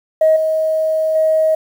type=tone with level steps; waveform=sine; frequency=632 Hz; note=D#5; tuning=27 cents sharp; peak=-7 / -13 / -10 dBFS; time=0.21-1.55 s; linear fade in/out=5 ms; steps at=0.36 / 1.15 s; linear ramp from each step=5 ms; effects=tanh soft clip ceiling -4 dBFS + 7-bit